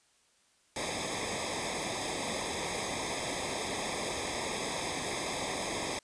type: noise with comb filter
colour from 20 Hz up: pink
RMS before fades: -35 dBFS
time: 0.76-5.99 s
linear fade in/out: 2 ms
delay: 0.69 ms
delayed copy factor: -0.95
effects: white hiss -68 dBFS RMS until 6.03 s + resampled to 22050 Hz